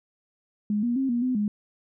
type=tone with pitch steps; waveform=sine; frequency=208.7 / 239.3 / 267.2 / 238.9 / 254.3 / 208 Hz; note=G#3 / A#3 / C4 / A#3 / C4 / G#3; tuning=+9 / +46 / +36 / +43 / -49 / +3 cents; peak=-22 dBFS; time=0.7-1.48 s; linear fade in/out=2 ms; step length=130 ms; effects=none